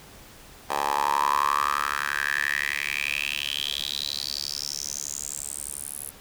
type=tone with high-pass filter sweep; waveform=10% pulse; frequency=71.5 Hz; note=D2; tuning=46 cents flat; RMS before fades=-28 dBFS; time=0.69-6.11 s; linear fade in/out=20 ms; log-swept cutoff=740 to 11000 Hz; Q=6.8; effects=pink hiss -48 dBFS RMS until 6.2 s